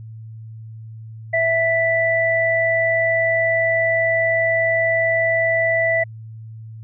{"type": "tone pair together", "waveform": "sine", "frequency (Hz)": [659.3, 1975.7], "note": ["E5", "B6"], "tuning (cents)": [0, 0], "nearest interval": "octave + perfect fifth", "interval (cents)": 1900, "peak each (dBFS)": -18, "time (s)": [1.33, 6.04], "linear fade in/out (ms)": 10, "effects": ["added 111 Hz sine -33 dBFS peak until 6.83 s"]}